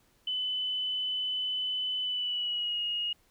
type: tone with pitch glide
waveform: sine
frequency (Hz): 3012 to 2871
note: F#7 to F7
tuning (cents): +30 to +47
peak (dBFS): -29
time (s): 0.27-3.13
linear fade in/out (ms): 5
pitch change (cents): -83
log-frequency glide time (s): 2.01-2.81
effects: pink hiss -67 dBFS RMS until 3.3 s